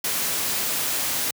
white noise, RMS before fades -25 dBFS, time 0.04-1.31 s, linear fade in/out 5 ms, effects high-pass 100 Hz 12 dB/octave

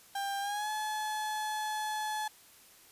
35% pulse tone with pitch glide, 795 to 857 Hz, G5 to A5, +24 to -46 cents, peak -31 dBFS, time 0.15-2.28 s, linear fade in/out 5 ms, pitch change +130 cents, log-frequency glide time 0.4-0.7 s, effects white hiss -58 dBFS RMS until 2.91 s + resampled to 32000 Hz

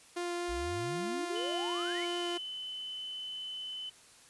sawtooth tone with vibrato, 349.2 Hz, F4, in tune, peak -30 dBFS, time 0.16-2.38 s, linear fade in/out 10 ms, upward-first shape triangle, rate 4.1 Hz, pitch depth 8 cents each way
sine exponential sweep, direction up, 50.6 to 2349 Hz, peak -39 dBFS, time 0.48-2.06 s, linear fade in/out 20 ms
sine tone, 3028 Hz, F#7, 39 cents sharp, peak -38 dBFS, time 1.35-3.9 s, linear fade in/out 10 ms
effects white hiss -58 dBFS RMS until 4.29 s + resampled to 24000 Hz

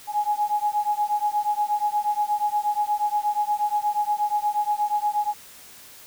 sine beating tone pair, 830.6 / 839 Hz, G#5 / G#5, 0 / +17 cents, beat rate 8.4 Hz, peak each -24 dBFS, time 0.07-5.34 s, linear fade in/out 50 ms, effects white hiss -46 dBFS RMS until 6.06 s

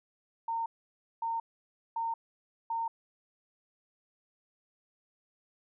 sine tone bursts, 915 Hz, A#5, 32 cents flat, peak -30 dBFS, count 4, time 0.48-2.88 s, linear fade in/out 5 ms, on 180 ms, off 560 ms, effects none

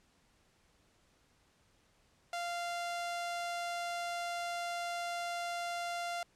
sawtooth tone, 694 Hz, F5, 11 cents flat, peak -32 dBFS, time 2.33-6.23 s, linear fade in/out 2 ms, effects pink hiss -70 dBFS RMS until 6.35 s + low-pass 9000 Hz 12 dB/octave

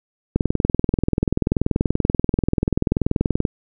click train, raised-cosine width 3 ms, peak -4 dBFS, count 65, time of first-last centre 0.36-3.452 s, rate 20.7 Hz, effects none

